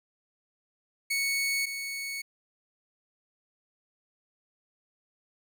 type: tone pair in turn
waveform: sawtooth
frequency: 2217 / 2217 Hz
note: C#7 / C#7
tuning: 0 / 0 cents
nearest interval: unison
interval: 0 cents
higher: neither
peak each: -23 / -30 dBFS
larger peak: first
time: 1.1-1.66 / 1.66-2.22 s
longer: neither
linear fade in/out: 10 ms
effects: none